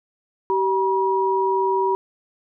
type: tone pair together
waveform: sine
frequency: 385.1 / 961.2 Hz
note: G4 / B5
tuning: -31 / -47 cents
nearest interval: octave + major third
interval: 1584 cents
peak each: -20 dBFS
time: 0.5-1.95 s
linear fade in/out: 0 ms
effects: none